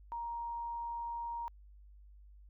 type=tone; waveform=sine; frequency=938 Hz; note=A#5; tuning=11 cents sharp; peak=-37 dBFS; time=0.12-1.48 s; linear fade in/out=0 ms; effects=added 50 Hz sine -54 dBFS peak until 2.49 s